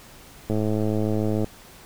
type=click train; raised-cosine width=2 ms; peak=-12 dBFS; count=102; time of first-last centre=0.5-1.444 s; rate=107 Hz; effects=pink hiss -47 dBFS RMS until 1.85 s